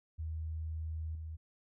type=tone with level steps; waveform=sine; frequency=79.6 Hz; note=D#2; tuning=40 cents sharp; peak=-36 / -40 dBFS; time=0.18-1.37 s; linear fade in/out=20 ms; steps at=1.15 s; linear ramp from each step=2 ms; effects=none